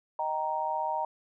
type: chord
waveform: sine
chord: Eb major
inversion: none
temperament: just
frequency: 622.3 / 777.8 / 933.4 Hz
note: Eb5 / G5 / Bb5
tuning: 0 / -14 / +2 cents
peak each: -35 / -34 / -30 dBFS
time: 0.19-1.05 s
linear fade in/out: 2 ms
effects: none